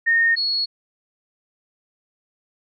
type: tone pair in turn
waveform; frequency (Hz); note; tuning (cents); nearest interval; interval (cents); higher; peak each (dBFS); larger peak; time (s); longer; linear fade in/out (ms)
sine; 1840 / 4347; A#6 / C#8; -23 / -35; octave + minor third; 1488; second; -14 / -19; first; 0.06-0.36 / 0.36-0.66; neither; 20
effects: none